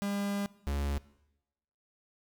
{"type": "tone pair in turn", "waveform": "45% pulse", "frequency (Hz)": [201.2, 70.73], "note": ["G3", "C#2"], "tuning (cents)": [45, 35], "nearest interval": "octave + tritone", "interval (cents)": 1810, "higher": "first", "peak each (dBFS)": [-31, -30], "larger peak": "second", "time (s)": [[0.02, 0.46], [0.67, 0.98]], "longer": "first", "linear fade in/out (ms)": 0, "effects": ["noise-tail reverb RT60 0.9 s tail -20 dB re dry"]}